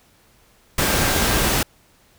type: tone in noise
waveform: sine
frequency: 1591 Hz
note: G6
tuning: 25 cents sharp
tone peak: -30 dBFS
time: 0.8-1.45 s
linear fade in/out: 5 ms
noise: pink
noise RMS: -19 dBFS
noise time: 0.78-1.63 s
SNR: -14 dB
effects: pink hiss -56 dBFS RMS until 2.18 s